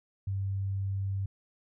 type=tone; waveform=sine; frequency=97.6 Hz; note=G2; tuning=7 cents flat; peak=-29 dBFS; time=0.27-1.26 s; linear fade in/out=5 ms; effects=none